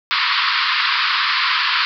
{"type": "band-pass noise", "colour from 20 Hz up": "pink", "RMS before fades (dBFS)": -18, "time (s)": [0.11, 1.85], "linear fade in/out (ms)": 0, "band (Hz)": [990, 4900], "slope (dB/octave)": 96, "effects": []}